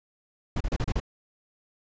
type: noise bursts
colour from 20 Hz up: brown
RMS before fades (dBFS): -26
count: 6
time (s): 0.56-1.001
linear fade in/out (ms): 5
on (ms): 46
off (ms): 33
effects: resampled to 16000 Hz